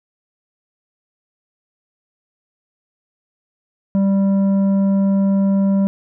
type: tone with tanh clipping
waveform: sine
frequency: 196 Hz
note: G3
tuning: in tune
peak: -14 dBFS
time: 3.95-5.87 s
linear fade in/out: 0 ms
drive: 8 dB
effects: none